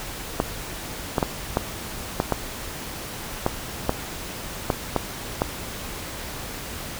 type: clicks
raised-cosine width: 1 ms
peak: -5 dBFS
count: 11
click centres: 0.401 / 1.182 / 1.228 / 1.571 / 2.201 / 2.323 / 3.464 / 3.894 / 4.702 / 4.963 / 5.419 s
effects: pink hiss -34 dBFS RMS until 6.99 s